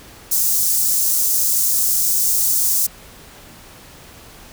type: high-pass noise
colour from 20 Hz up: white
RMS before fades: -17 dBFS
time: 0.31-2.87 s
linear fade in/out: 10 ms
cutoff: 5800 Hz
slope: 24 dB/octave
effects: pink hiss -42 dBFS RMS until 4.52 s